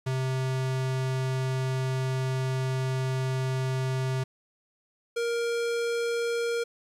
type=tone pair in turn; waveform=square; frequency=130.81 / 468.6 Hz; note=C3 / A#4; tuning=0 / +9 cents; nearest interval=octave + minor seventh; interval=2209 cents; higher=second; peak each=-27 dBFS; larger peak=neither; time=0.06-4.24 / 5.16-6.64 s; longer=first; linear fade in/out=10 ms; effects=low-pass 9000 Hz 12 dB/octave + 9-bit